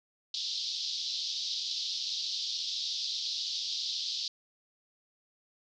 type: band-pass noise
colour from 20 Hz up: pink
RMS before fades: -35 dBFS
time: 0.34-4.28 s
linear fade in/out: 2 ms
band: 3500 to 5300 Hz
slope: 48 dB/octave
effects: none